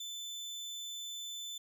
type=tone; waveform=30% pulse; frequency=3520 Hz; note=A7; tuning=in tune; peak=-38 dBFS; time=0-1.58 s; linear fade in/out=5 ms; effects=none